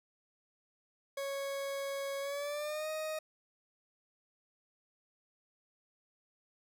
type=tone with pitch glide; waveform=40% pulse; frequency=553 to 624.3 Hz; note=C#5 to D#5; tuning=-4 to +6 cents; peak=-35 dBFS; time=1.17-3.19 s; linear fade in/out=5 ms; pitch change=+210 cents; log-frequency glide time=2.2-2.89 s; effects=none